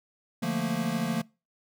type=chord; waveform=square; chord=Bb major seventh; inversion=first; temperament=equal; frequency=146.83 / 174.61 / 220 / 233.1 Hz; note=D3 / F3 / A3 / Bb3; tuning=0 / 0 / 0 / 0 cents; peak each=-37 / -33 / -33 / -32 dBFS; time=0.42-1.22 s; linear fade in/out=10 ms; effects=noise-tail reverb RT60 0.3 s tail -24 dB re dry